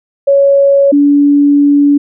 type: tone pair in turn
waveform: sine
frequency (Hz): 557 / 286.8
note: C#5 / D4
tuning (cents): +8 / -41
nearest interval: major seventh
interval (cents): 1149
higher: first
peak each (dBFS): -4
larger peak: neither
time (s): 0.27-0.92 / 0.92-1.98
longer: second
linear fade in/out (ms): 10
effects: none